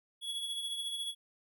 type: tone with tremolo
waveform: square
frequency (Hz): 3365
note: G#7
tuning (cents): +22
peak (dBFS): -34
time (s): 0.21-1.15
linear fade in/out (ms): 50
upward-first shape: triangle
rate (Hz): 14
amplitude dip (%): 50
effects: none